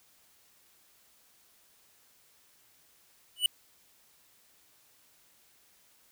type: tone with exponential growth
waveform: square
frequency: 2960 Hz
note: F#7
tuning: in tune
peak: -19 dBFS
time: 3.36-3.46 s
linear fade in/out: 2 ms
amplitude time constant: 21 ms
effects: white hiss -64 dBFS RMS until 6.11 s